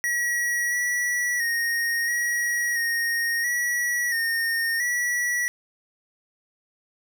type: tone with pitch steps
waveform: square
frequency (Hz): 1919 / 1942 / 1862 / 1909 / 1860 / 1932 / 1838 / 1940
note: A#6 / B6 / A#6 / A#6 / A#6 / B6 / A#6 / B6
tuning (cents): +50 / -30 / -2 / +41 / -4 / -39 / -25 / -31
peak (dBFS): -23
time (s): 0.04-5.48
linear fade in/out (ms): 0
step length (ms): 680
effects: none